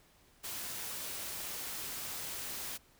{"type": "noise", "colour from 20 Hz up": "white", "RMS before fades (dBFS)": -41, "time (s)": [0.43, 2.78], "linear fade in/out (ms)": 20, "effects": ["pink hiss -65 dBFS RMS until 2.99 s"]}